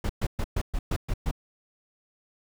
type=noise bursts; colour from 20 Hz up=brown; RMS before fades=-26 dBFS; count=8; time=0.04-1.312 s; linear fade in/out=5 ms; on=54 ms; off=120 ms; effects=none